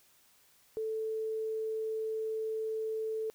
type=tone; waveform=sine; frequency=440 Hz; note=A4; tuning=in tune; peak=-32 dBFS; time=0.77-3.3 s; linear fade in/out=0 ms; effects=white hiss -65 dBFS RMS until 3.34 s